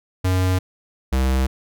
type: tone pair in turn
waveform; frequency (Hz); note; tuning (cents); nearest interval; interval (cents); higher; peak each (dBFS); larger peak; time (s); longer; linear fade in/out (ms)
square; 92.5 / 65.41; F#2 / C2; 0 / 0; tritone; 600; first; -17; neither; 0.24-0.59 / 1.12-1.47; neither; 10
effects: none